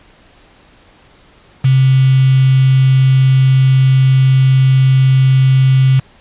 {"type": "tone with quantisation", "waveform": "sine", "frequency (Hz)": 131.9, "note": "C3", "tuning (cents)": 14, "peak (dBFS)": -6, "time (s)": [1.64, 6], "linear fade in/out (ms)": 10, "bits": 4, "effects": ["pink hiss -46 dBFS RMS until 6.2 s", "resampled to 8000 Hz"]}